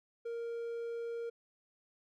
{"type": "tone", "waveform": "triangle", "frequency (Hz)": 466.2, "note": "A#4", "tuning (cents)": 0, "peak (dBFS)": -35, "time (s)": [0.25, 1.3], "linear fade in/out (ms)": 10, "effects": []}